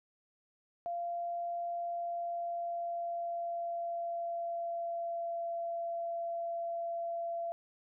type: tone with pitch glide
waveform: sine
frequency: 690 to 679.3 Hz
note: F5 to F5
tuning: -21 to -48 cents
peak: -34 dBFS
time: 0.86-7.52 s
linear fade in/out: 0 ms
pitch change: -27 cents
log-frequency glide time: 1.69-5.54 s
effects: none